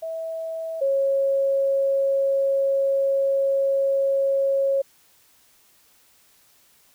sine tone pair in turn, 651 / 547.4 Hz, E5 / C#5, -22 / -22 cents, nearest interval minor third, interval 300 cents, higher first, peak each -27 / -18 dBFS, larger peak second, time 0.02-0.81 / 0.81-4.82 s, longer second, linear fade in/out 10 ms, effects white hiss -58 dBFS RMS until 6.94 s

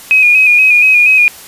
sine tone with vibrato, 2487 Hz, D#7, 1 cent flat, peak -4 dBFS, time 0.11-1.28 s, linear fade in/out 0 ms, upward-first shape square, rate 4.2 Hz, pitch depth 36 cents each way, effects white hiss -33 dBFS RMS until 1.47 s + resampled to 32000 Hz

